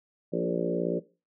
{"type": "harmonic tone with a mistuned harmonic", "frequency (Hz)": 58.27, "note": "A#1", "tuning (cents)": 0, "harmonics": [3, 4, 5, 6, 7, 8, 9, 10], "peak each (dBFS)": [-32, -37, -34, -33, -34, -34, -35, -35], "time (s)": [0.32, 1], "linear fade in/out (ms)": 20, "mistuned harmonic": 7, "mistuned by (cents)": -16, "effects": ["noise-tail reverb RT60 0.3 s tail -18 dB re dry"]}